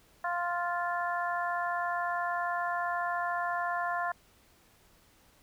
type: harmonic tone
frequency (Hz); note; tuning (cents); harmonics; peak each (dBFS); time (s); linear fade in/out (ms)
349.2; F4; 0; 2 / 3 / 4 / 5; -33 / -34 / -37 / -37; 0.24-4.12; 5
effects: pink hiss -63 dBFS RMS until 5.42 s